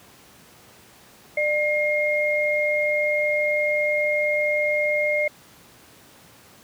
sine tone pair together, 599 / 2135 Hz, D5 / C7, +34 / +34 cents, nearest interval octave + minor seventh, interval 2200 cents, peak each -22 dBFS, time 1.37-5.28 s, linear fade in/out 5 ms, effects pink hiss -50 dBFS RMS until 6.63 s + high-pass 100 Hz 12 dB/octave

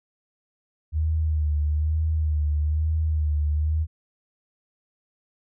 sine tone with vibrato, 76.8 Hz, D#2, 22 cents flat, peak -20 dBFS, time 0.92-3.87 s, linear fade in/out 50 ms, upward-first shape sine, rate 1.1 Hz, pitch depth 53 cents each way, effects none

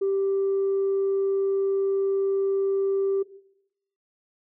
sine tone, 391.2 Hz, G4, 4 cents flat, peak -20 dBFS, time 0.01-3.23 s, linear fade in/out 10 ms, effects noise-tail reverb RT60 0.8 s tail -17 dB re dry + tanh soft clip ceiling -18 dBFS

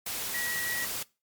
sine tone in noise, 1923 Hz, B6, 47 cents flat, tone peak -31 dBFS, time 0.34-0.85 s, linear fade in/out 5 ms, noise white, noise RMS -34 dBFS, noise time 0.06-1.03 s, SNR 0 dB, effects noise-tail reverb RT60 0.3 s tail -23 dB re dry + MP3 96 kbps

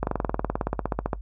slowing click train, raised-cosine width 1 ms, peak -10 dBFS, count 21, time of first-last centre 0.03-1.132 s, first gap 41 ms, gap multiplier 1.03, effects noise-tail reverb RT60 0.1 s tail -20 dB re dry + added 50 Hz sine -34 dBFS peak until 1.21 s

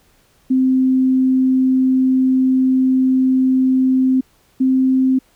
sine tone pair in turn, 260 / 261.2 Hz, C4 / C4, -11 / -3 cents, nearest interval unison, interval 8 cents, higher second, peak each -11 dBFS, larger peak neither, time 0.5-4.21 / 4.6-5.19 s, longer first, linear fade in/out 10 ms, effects pink hiss -56 dBFS RMS until 5.35 s

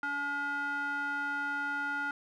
square tone with band-pass filter, 284.8 Hz, C#4, 47 cents sharp, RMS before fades -34 dBFS, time 0.03-2.11 s, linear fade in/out 2 ms, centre 1300 Hz, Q 7.6, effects none

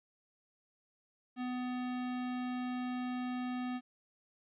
square tone, 250 Hz, B3, 21 cents sharp, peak -36 dBFS, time 1.36-3.81 s, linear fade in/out 50 ms, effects resampled to 8000 Hz + 12-bit

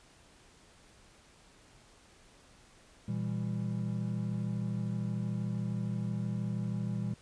triangle chord, E diminished, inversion second, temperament just, 118.67 / 164.81 / 197.78 Hz, Bb2 / E3 / G3, +31 / 0 / +16 cents, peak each -33 / -36 / -34 dBFS, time 3.08-7.14 s, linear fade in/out 5 ms, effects pink hiss -60 dBFS RMS until 7.21 s + resampled to 22050 Hz

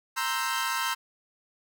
sawtooth chord, C dominant seventh, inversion third, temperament equal, 932.3 / 1046.5 / 1318.5 / 1568 Hz, Bb5 / C6 / E6 / G6, 0 / 0 / 0 / 0 cents, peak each -29 dBFS, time 0.16-0.95 s, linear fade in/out 20 ms, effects none

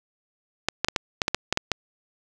clicks, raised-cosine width 0.2 ms, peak -4 dBFS, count 10, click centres 0.686 / 0.846 / 0.885 / 0.962 / 1.218 / 1.281 / 1.346 / 1.526 / 1.574 / 1.717 s, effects none

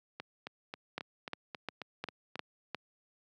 two click trains, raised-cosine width 0.3 ms, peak -20 / -24 dBFS, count 6 / 9, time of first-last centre 0.98-2.747 / 0.2-2.356 s, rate 2.83 / 3.71 Hz, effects high-pass 150 Hz 12 dB/octave

